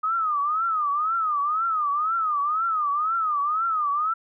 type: tone with vibrato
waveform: sine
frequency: 1244.5 Hz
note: D#6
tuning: in tune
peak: -21 dBFS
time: 0.03-4.14 s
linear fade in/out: 10 ms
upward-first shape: triangle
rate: 2 Hz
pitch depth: 180 cents each way
effects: none